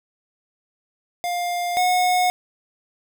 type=tone pair in turn; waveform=square; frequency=704 / 727.1 Hz; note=F5 / F#5; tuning=+14 / -30 cents; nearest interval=minor second; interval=56 cents; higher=second; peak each=-23 / -17 dBFS; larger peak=second; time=1.24-1.77 / 1.77-2.3 s; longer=neither; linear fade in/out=0 ms; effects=none